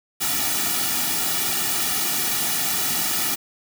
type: noise with comb filter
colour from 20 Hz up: white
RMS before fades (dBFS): -23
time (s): 0.2-3.36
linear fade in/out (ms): 20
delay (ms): 1.9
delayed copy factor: -0.9
effects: none